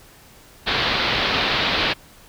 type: low-pass noise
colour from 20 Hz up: white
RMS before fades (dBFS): -21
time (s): 0.66-1.94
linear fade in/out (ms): 20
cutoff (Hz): 4300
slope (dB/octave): 48
effects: pink hiss -48 dBFS RMS until 2.28 s